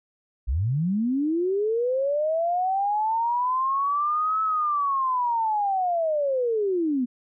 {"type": "linear two-way sweep", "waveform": "sine", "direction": "up then down", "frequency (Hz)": [51.8, 1304, 236.8], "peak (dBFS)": -21, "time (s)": [0.47, 7.06], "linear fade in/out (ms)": 20, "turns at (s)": 4.42, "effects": []}